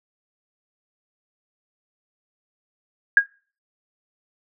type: tone with exponential decay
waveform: sine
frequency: 1634 Hz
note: G#6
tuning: 29 cents flat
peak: -5 dBFS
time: 3.17-3.26 s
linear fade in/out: 2 ms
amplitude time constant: 18 ms
effects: noise-tail reverb RT60 0.4 s tail -24 dB re dry